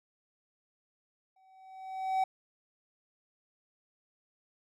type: tone with exponential growth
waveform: triangle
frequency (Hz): 760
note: F#5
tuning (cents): +46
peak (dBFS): -22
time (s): 1.36-2.24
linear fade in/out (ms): 5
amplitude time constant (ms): 190
effects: none